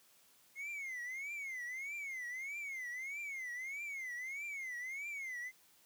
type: tone with vibrato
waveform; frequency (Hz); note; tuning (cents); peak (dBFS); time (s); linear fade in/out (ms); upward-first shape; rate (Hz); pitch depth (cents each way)
triangle; 2133; C7; +33; -39; 0.55-5.52; 50; triangle; 1.6; 200
effects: white hiss -67 dBFS RMS until 5.85 s + high-pass 80 Hz 12 dB/octave